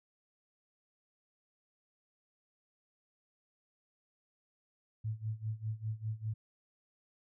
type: tone with tremolo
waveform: sine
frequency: 109.5 Hz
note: A2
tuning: 8 cents flat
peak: -32 dBFS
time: 5.04-6.34 s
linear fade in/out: 10 ms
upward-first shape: sine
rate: 5 Hz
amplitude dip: 90%
effects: none